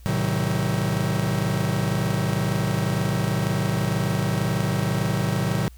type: chord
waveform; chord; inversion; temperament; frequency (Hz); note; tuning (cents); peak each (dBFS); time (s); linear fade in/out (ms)
45% pulse; A diminished seventh; none; just; 110 / 132 / 158.4 / 190.08; A2 / C3 / Eb3 / Gb3; 0 / +16 / +31 / +47; -27; 0.06-5.68; 0
effects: added 60 Hz sine -42 dBFS peak until 5.77 s + white hiss -57 dBFS RMS until 5.77 s